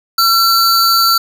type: tone pair together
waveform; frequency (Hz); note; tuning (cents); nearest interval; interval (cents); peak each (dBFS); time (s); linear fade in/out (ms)
square; 1356 / 4561; E6 / C#8; +49 / +49; octave + major sixth; 2100; -12; 0.18-1.18; 5
effects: none